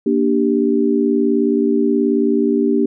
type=chord; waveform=sine; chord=G minor; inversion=first; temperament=just; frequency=235.2 / 294 / 392 Hz; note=Bb3 / D4 / G4; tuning=+16 / +2 / 0 cents; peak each=-17 dBFS; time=0.06-2.86 s; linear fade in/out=5 ms; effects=none